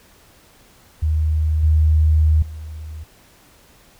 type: tone with level steps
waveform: sine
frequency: 77.78 Hz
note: D#2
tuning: in tune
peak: -15 / -11 / -29 dBFS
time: 1.02-3.04 s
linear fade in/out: 10 ms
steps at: 1.63 / 2.42 s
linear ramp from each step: 5 ms
effects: pink hiss -51 dBFS RMS until 3.99 s